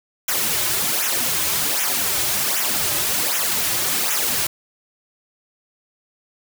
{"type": "noise with flanger", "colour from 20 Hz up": "white", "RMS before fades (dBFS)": -21, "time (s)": [0.28, 4.47], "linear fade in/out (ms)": 5, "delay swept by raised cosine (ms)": [0.22, 4.42], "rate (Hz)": 1.3, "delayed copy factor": -0.75, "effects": []}